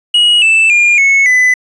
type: tone with pitch steps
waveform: triangle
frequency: 2900 / 2644 / 2411 / 2198 / 2004 Hz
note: F#7 / E7 / D7 / C#7 / B6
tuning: -35 / +5 / +45 / -15 / +25 cents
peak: -4 dBFS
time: 0.14-1.54 s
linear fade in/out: 5 ms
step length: 280 ms
effects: resampled to 22050 Hz + 7-bit